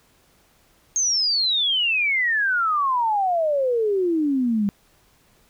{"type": "exponential sweep", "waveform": "sine", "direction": "down", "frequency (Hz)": [6500, 196.3], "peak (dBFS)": -18, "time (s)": [0.96, 4.69], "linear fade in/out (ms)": 0, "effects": ["pink hiss -59 dBFS RMS until 5.49 s"]}